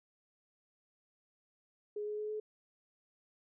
sine tone with pitch steps, 417.7 / 421.1 / 424.5 / 428 Hz, G#4 / G#4 / G#4 / A4, +10 / +24 / +38 / -48 cents, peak -36 dBFS, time 1.96-2.4 s, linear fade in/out 5 ms, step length 110 ms, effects none

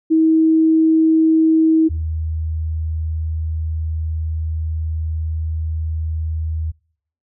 sine tone pair in turn, 320 / 79.52 Hz, D#4 / D#2, +49 / +38 cents, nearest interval 2 octaves, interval 2411 cents, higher first, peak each -10 / -19 dBFS, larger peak first, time 0.1-1.89 / 1.89-6.72 s, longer second, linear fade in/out 20 ms, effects noise-tail reverb RT60 0.6 s tail -26 dB re dry

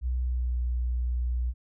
sine tone with pitch glide, 62.3 to 60.88 Hz, B1 to B1, +16 to -24 cents, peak -25 dBFS, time 0.01-1.54 s, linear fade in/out 50 ms, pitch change -40 cents, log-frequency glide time 0.21-0.58 s, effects none

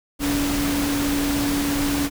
sine tone in noise, 285.2 Hz, C#4, 49 cents sharp, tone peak -21 dBFS, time 0.19-2.1 s, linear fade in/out 50 ms, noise pink, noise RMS -26 dBFS, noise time 0.19-2.1 s, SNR +2 dB, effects none

